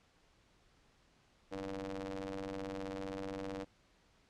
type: ring-modulated tone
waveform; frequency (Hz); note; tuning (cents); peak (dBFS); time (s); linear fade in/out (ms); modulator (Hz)
sawtooth; 95.4; G2; -47; -33; 1.51-3.65; 20; 391
effects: pink hiss -69 dBFS RMS until 4.29 s + low-pass 6000 Hz 12 dB/octave